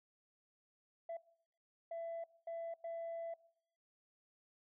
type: tone bursts at uneven times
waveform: sine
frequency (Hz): 668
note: E5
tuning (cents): +23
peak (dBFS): -39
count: 4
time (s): 1.09-1.17 / 1.91-2.24 / 2.47-2.74 / 2.84-3.34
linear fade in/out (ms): 5
effects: noise-tail reverb RT60 0.7 s tail -22 dB re dry + tanh soft clip ceiling -39 dBFS